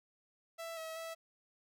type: tone with pitch steps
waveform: sawtooth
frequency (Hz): 662 / 644 / 655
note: E5 / E5 / E5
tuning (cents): +7 / -41 / -11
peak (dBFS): -38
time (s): 0.58-1.15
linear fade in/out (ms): 20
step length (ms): 190
effects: none